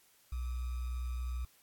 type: tone with sample-and-hold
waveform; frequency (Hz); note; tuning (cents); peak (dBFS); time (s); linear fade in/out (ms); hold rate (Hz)
sine; 61.7; B1; -1; -34; 0.32-1.45; 5; 1225
effects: white hiss -66 dBFS RMS until 1.62 s + AAC 64 kbps